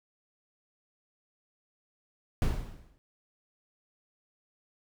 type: noise with exponential decay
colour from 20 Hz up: brown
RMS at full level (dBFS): -24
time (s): 2.42-2.98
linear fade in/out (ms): 0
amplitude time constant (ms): 120
effects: none